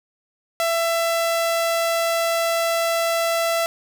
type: tone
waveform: sawtooth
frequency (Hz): 668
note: E5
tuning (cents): +23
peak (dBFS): -15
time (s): 0.6-3.66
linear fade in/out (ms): 0
effects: none